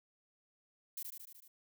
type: noise with echo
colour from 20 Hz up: violet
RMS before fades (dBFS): -42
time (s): 0.97-1.03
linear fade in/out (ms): 5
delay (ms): 75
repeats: 6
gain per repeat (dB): -3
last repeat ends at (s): 1.48
effects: none